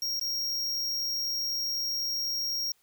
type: tone with dropouts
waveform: square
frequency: 5588 Hz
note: F8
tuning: in tune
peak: -29 dBFS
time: 0.02-2.72 s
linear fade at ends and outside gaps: 2 ms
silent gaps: 0.196-0.212 s
effects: white hiss -68 dBFS RMS until 2.82 s